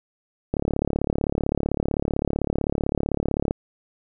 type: click train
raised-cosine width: 2 ms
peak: -9 dBFS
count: 107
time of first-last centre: 0.54-3.509 s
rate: 35.7 Hz
effects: none